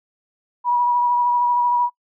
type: tone with vibrato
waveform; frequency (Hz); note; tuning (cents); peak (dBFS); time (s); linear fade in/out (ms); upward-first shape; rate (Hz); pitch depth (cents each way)
sine; 969; B5; -33; -15; 0.64-1.9; 50; sine; 13; 18
effects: noise-tail reverb RT60 0.1 s tail -24 dB re dry